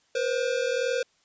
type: tone pair together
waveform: square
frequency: 481 / 522.8 Hz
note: B4 / C5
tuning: -46 / -1 cents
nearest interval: minor second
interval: 145 cents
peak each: -28 dBFS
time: 0.15-1.03 s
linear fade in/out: 5 ms
effects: white hiss -66 dBFS RMS until 1.24 s + resampled to 16000 Hz